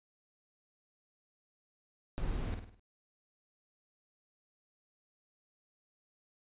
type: noise with echo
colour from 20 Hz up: brown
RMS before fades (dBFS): -36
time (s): 2.18-2.54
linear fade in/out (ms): 0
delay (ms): 51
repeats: 5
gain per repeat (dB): -6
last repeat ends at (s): 2.795
effects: resampled to 8000 Hz